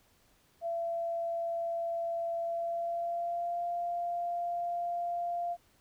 sine tone with pitch glide, 675 to 694.8 Hz, E5 to F5, +41 to -9 cents, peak -31 dBFS, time 0.61-5.57 s, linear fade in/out 50 ms, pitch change +50 cents, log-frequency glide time 2.42-3.64 s, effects pink hiss -67 dBFS RMS until 5.8 s

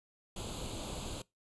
pink noise with comb filter, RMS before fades -41 dBFS, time 0.36-1.22 s, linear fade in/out 5 ms, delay 0.27 ms, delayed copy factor +0.8, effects noise-tail reverb RT60 0.2 s tail -22 dB re dry + resampled to 24000 Hz

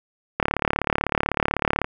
click train, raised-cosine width 0.5 ms, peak -4 dBFS, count 53, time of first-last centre 0.4-1.844 s, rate 36 Hz, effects none

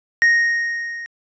triangle tone with level ramp, 1864.7 Hz, A#6, in tune, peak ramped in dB -8 to -27 dBFS, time 0.22-1.06 s, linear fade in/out 0 ms, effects resampled to 16000 Hz

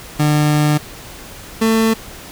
30% pulse tone pair in turn, 150 / 223.3 Hz, D3 / A3, +37 / +26 cents, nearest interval perfect fifth, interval 689 cents, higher second, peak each -9 dBFS, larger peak neither, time 0.19-0.78 / 1.61-1.94 s, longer first, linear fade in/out 10 ms, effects pink hiss -35 dBFS RMS until 2.31 s

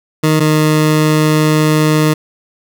20% pulse tone pair in turn, 155.7 / 154.27 Hz, D#3 / D#3, +2 / -14 cents, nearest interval unison, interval 16 cents, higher first, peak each -4 dBFS, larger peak neither, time 0.23-0.4 / 0.4-2.14 s, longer second, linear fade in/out 10 ms, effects none

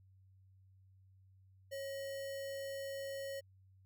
sine tone with sample-and-hold, 549 Hz, C#5, 17 cents flat, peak -40 dBFS, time 1.71-3.41 s, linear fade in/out 20 ms, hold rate 2450 Hz, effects added 95 Hz sine -62 dBFS peak until 3.85 s

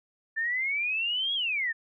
sine exponential two-way sweep, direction up then down, 1763 to 3350 to 1763 Hz, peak -26 dBFS, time 0.36-1.73 s, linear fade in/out 20 ms, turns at 1.34 s, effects none

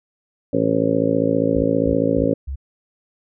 harmonic tone, 55 Hz, A1, in tune, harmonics 2 / 3 / 4 / 5 / 6 / 7 / 8 / 9 / 10, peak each -29 / -25 / -28 / -20 / -30 / -27 / -26 / -22 / -23 dBFS, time 0.53-2.34 s, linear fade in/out 5 ms
sine tone bursts, 68 Hz, C#2, 33 cents flat, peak -24 dBFS, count 4, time 1.55-2.558 s, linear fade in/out 10 ms, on 87 ms, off 220 ms
effects none

